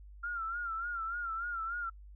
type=tone with vibrato; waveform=sine; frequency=1377 Hz; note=F6; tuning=25 cents flat; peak=-34 dBFS; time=0.23-1.9 s; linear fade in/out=10 ms; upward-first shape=sine; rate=3.4 Hz; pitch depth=79 cents each way; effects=noise-tail reverb RT60 0.1 s tail -24 dB re dry + added 50 Hz sine -49 dBFS peak until 2.15 s